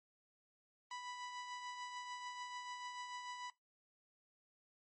sawtooth tone with tremolo, 987.8 Hz, B5, in tune, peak -40 dBFS, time 0.91-3.5 s, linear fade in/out 2 ms, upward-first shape triangle, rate 6.8 Hz, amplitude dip 45%, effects noise-tail reverb RT60 0.2 s tail -20 dB re dry + MP3 32 kbps

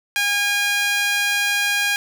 sawtooth tone with high-pass filter, 814 Hz, G#5, 35 cents flat, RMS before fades -20 dBFS, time 0.16-1.96 s, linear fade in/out 0 ms, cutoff 1900 Hz, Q 1.8, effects none

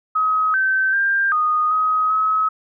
sine tone with pitch steps, 1269 / 1544 / 1592 / 1236 / 1262 / 1281 Hz, D#6 / G6 / G6 / D#6 / D#6 / E6, +34 / -27 / +26 / -12 / +24 / -50 cents, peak -15 dBFS, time 0.15-2.49 s, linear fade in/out 10 ms, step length 390 ms, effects none

